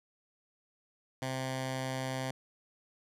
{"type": "tone with notch filter", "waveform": "10% pulse", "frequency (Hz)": 131.1, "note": "C3", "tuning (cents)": 4, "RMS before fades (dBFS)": -36, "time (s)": [1.22, 2.31], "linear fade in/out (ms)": 2, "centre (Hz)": 360, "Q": 1.6, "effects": ["low-pass 11000 Hz 12 dB/octave"]}